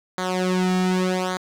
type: tone with flanger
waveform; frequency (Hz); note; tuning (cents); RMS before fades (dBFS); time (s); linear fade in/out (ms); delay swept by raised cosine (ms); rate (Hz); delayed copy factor
sawtooth; 184; F#3; -9; -22; 0.18-1.37; 0; 0.37 to 1.97; 0.85; -0.9
effects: low-pass 8000 Hz 12 dB/octave + 7-bit